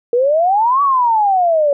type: exponential two-way sweep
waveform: sine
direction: up then down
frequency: 466.2 to 1152 to 559 Hz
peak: -10 dBFS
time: 0.13-1.73 s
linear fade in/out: 2 ms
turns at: 0.82 s
effects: none